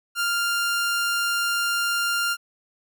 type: tone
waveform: sawtooth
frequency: 1396.9 Hz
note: F6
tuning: in tune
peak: -18 dBFS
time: 0.15-2.37 s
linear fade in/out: 50 ms
effects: none